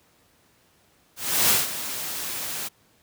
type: noise with ADSR envelope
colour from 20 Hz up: white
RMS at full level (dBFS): -18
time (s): 1.16-2.69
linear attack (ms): 340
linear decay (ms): 170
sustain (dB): -13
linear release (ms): 21
effects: pink hiss -61 dBFS RMS until 3.02 s + high-pass 80 Hz 12 dB/octave